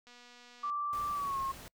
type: click train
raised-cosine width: 0.2 ms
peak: -39 dBFS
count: 154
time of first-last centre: 0.07-0.7 s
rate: 243 Hz
type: tone with pitch glide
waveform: sine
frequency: 1170 to 1079.1 Hz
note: D6 to C#6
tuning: -7 to -47 cents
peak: -32 dBFS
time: 0.63-1.52 s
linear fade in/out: 10 ms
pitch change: -140 cents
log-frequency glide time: 1.13-1.39 s
type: noise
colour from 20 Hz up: pink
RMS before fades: -49 dBFS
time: 0.93-1.68 s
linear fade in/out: 0 ms
effects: noise-tail reverb RT60 0.1 s tail -26 dB re dry